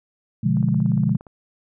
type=chord; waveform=sine; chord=B diminished seventh; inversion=none; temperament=equal; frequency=123.47 / 146.83 / 174.61 / 207.7 Hz; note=B2 / D3 / F3 / Ab3; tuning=0 / 0 / 0 / 0 cents; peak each=-22 dBFS; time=0.43-1.17 s; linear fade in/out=10 ms
type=click train; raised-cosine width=1 ms; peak=-29 dBFS; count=13; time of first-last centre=0.57-1.268 s; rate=17.2 Hz
effects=none